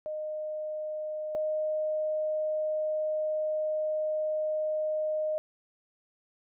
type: tone pair in turn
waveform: sine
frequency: 615 / 617.7 Hz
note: D#5 / D#5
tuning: -20 / -13 cents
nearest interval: unison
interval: 7 cents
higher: second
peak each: -32 / -27 dBFS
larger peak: second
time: 0.06-1.35 / 1.35-5.38 s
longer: second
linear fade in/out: 0 ms
effects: none